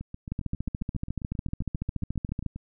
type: two click trains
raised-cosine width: 5 ms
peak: -17 / -24 dBFS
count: 31 / 20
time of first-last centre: 0.32-2.463 / 0.01-2.56 s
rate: 14 / 7.45 Hz
effects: none